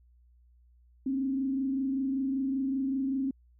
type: tone with frequency modulation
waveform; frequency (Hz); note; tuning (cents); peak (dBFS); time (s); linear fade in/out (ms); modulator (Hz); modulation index
sine; 268.2; C4; +43; -27; 1.06-3.31; 5; 25.2; 0.47
effects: added 60 Hz sine -58 dBFS peak until 3.59 s